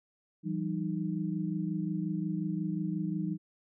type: tone cluster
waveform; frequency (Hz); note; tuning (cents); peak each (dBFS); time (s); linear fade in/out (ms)
sine; 165.7 / 191.3 / 309.1; E3 / G3 / D#4; +9 / -42 / -11; -34 / -34 / -36; 0.43-3.38; 50
effects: none